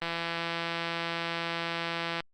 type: click train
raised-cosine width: 0.3 ms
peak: -16 dBFS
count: 368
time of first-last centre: 0.02-2.205 s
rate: 168 Hz
effects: Opus 32 kbps